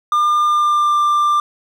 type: tone with pitch glide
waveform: triangle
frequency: 1202 to 1186.8 Hz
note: D6 to D6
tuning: +40 to +18 cents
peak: -10 dBFS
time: 0.12-1.4 s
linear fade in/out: 2 ms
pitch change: -22 cents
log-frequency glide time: 0.46-0.98 s
effects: none